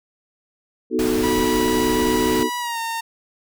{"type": "chord", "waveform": "sine", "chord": "B dominant seventh", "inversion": "none", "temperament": "equal", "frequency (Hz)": [246.9, 311.1, 370, 440], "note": ["B3", "D#4", "F#4", "A4"], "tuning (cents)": [0, 0, 0, 0], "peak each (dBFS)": -23, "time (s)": [0.9, 2.5], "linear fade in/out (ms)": 50}
{"type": "noise", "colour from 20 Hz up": "pink", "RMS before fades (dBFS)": -28, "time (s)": [0.99, 2.43], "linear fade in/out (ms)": 0}
{"type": "tone with pitch glide", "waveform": "sawtooth", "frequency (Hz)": [975, 915], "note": ["B5", "A#5"], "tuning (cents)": [-23, -32], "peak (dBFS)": -20, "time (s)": [1.23, 3.01], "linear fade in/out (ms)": 10, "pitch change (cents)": -109, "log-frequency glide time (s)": [2.59, 2.79]}
{"effects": []}